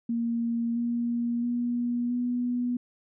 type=tone with pitch steps; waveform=sine; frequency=233.1 / 236.9 / 240.8 / 244.7 Hz; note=A#3 / A#3 / B3 / B3; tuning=0 / +28 / -44 / -16 cents; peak=-25 dBFS; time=0.09-2.77 s; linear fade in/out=5 ms; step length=670 ms; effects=none